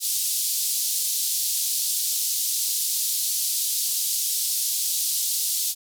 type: band-pass noise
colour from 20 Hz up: white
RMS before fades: -25 dBFS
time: 0-5.75 s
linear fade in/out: 50 ms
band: 3900 to 14000 Hz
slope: 24 dB/octave
effects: none